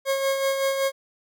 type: tone with tremolo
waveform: 40% pulse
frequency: 543 Hz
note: C#5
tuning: 36 cents flat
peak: -19 dBFS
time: 0.05-0.92 s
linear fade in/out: 50 ms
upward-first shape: sine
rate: 5.3 Hz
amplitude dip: 45%
effects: none